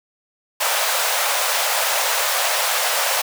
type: high-pass noise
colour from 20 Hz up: pink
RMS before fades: -20 dBFS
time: 0.6-3.22 s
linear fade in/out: 10 ms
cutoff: 540 Hz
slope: 48 dB/octave
effects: none